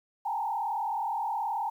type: tone with frequency modulation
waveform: sine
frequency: 863 Hz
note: A5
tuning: 34 cents flat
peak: -28 dBFS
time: 0.25-1.7 s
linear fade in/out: 10 ms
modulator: 38.9 Hz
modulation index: 1.9
effects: 10-bit